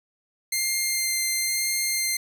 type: tone with vibrato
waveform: 10% pulse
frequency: 2100 Hz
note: C7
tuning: 6 cents sharp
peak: -14 dBFS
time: 0.52-2.17 s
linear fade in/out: 5 ms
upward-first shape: sine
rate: 1 Hz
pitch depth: 11 cents each way
effects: none